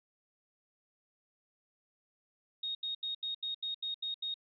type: tone bursts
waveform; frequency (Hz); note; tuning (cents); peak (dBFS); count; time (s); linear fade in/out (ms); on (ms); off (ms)
sine; 3729; A#7; 0; -34; 9; 2.63-4.342; 5; 120; 79
effects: none